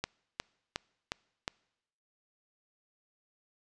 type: click train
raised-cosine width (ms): 0.2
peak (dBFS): -15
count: 5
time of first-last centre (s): 0.04-1.479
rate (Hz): 2.78
effects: noise-tail reverb RT60 0.9 s tail -26 dB re dry + resampled to 22050 Hz